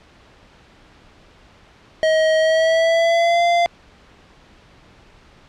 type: tone with pitch glide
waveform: square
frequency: 633 to 690.3 Hz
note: D#5 to F5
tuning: +30 to -20 cents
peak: -14 dBFS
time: 2.03-3.66 s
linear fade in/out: 0 ms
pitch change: +150 cents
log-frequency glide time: 2.38-3.43 s
effects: pink hiss -49 dBFS RMS until 5.48 s + low-pass 4000 Hz 12 dB/octave